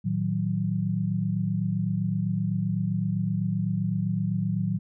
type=tone cluster; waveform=sine; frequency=113.1 / 157.5 / 185.3 Hz; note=A2 / D#3 / F#3; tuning=+48 / +21 / +3 cents; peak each=-29 / -29 / -27 dBFS; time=0.04-4.79 s; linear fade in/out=20 ms; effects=none

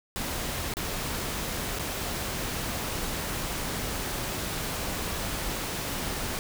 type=noise with dropouts; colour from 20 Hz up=pink; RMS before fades=-32 dBFS; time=0.16-6.39 s; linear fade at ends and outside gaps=0 ms; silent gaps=0.738-0.769 / 1.788-1.795 s; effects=none

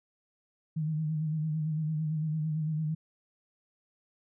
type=tone with vibrato; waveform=sine; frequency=155.56 Hz; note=D#3; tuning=in tune; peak=-28 dBFS; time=0.76-2.95 s; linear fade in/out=10 ms; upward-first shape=sine; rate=8.9 Hz; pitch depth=48 cents each way; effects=none

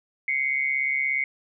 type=tone pair together; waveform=sine; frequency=2080 / 2217 Hz; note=C7 / C#7; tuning=-11 / 0 cents; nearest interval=minor second; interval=111 cents; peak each=-25 dBFS; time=0.28-1.24 s; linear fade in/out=2 ms; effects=none

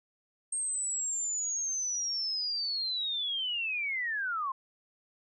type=linear sweep; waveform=sine; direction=down; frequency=8530 to 1030 Hz; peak=-30 dBFS; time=0.52-4.52 s; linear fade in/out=5 ms; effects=none

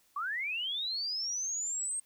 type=linear sweep; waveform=sine; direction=up; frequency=1095 to 8500 Hz; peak=-32 dBFS; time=0.16-2 s; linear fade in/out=5 ms; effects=white hiss -68 dBFS RMS until 2.05 s

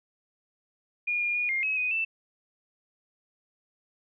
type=tone with pitch steps; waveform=sine; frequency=2433 / 2418 / 2444 / 2121 / 2560 / 2495 / 2658 Hz; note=D#7 / D7 / D#7 / C7 / D#7 / D#7 / E7; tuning=-39 / +50 / -32 / +23 / +49 / +4 / +14 cents; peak=-25 dBFS; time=1.07-2.05 s; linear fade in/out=10 ms; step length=140 ms; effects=none

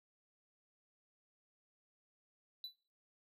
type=tone with exponential decay; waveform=triangle; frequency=3975 Hz; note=B7; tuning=10 cents sharp; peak=-38 dBFS; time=2.64-2.76 s; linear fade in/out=1 ms; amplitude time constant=26 ms; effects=noise-tail reverb RT60 0.4 s tail -19 dB re dry

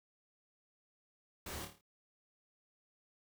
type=noise with echo; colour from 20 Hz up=pink; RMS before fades=-45 dBFS; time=1.46-1.65 s; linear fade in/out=5 ms; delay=27 ms; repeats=6; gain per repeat=-5 dB; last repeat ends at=1.812 s; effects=none

